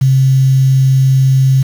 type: tone with quantisation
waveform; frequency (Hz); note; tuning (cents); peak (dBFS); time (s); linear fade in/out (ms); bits
sine; 132.9; C3; +27; -6; 0.01-1.63; 10; 5
effects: none